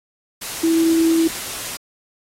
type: tone in noise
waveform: sine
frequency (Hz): 327.8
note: E4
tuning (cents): -10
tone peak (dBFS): -13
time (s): 0.63-1.28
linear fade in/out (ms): 10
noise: white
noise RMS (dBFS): -28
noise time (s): 0.41-1.77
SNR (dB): +12
effects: low-pass 12000 Hz 12 dB/octave + AAC 48 kbps